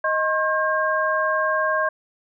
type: tone cluster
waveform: sine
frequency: 626 / 1075 / 1606 Hz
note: D#5 / C6 / G6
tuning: +10 / +47 / +41 cents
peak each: -23 dBFS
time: 0.04-1.89 s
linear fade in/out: 5 ms
effects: none